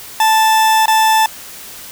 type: tone with dropouts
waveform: 40% pulse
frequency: 880 Hz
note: A5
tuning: in tune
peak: -8 dBFS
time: 0.2-1.26 s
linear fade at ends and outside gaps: 2 ms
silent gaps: 0.858-0.88 s
effects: white hiss -33 dBFS RMS until 1.91 s